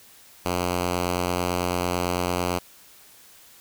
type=tone; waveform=5% pulse; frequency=89 Hz; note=F2; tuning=33 cents sharp; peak=-12 dBFS; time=0.45-2.59 s; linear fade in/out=10 ms; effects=white hiss -51 dBFS RMS until 3.6 s